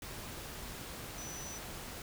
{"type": "tone in noise", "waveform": "sine", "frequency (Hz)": 5950, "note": "F#8", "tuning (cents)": 9, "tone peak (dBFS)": -45, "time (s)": [1.18, 1.58], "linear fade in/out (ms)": 2, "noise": "pink", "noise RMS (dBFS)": -45, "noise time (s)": [0.02, 2.02], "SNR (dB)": -3, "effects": []}